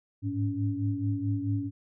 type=tone cluster; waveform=sine; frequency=103.3 / 107.9 / 281.9 Hz; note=G#2 / A2 / C#4; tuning=-9 / -33 / +29 cents; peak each=-31 dBFS; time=0.22-1.71 s; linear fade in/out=50 ms; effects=none